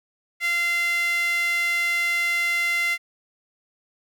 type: tone with high-pass filter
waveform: sawtooth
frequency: 690 Hz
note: F5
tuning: 21 cents flat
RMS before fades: -23 dBFS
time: 0.4-2.98 s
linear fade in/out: 50 ms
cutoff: 2000 Hz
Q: 6
effects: none